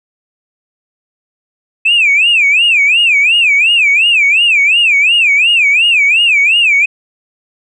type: tone with vibrato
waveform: sine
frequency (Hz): 2525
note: D#7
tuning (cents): +25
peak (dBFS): -5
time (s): 1.85-6.86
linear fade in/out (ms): 10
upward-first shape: sine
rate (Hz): 2.8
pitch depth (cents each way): 220
effects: tanh soft clip ceiling -2 dBFS